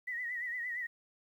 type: tone with vibrato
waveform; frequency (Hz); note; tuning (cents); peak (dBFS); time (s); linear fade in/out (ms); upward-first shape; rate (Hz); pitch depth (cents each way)
sine; 1935; B6; -36; -35; 0.07-0.87; 10; sine; 8.7; 72
effects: 11-bit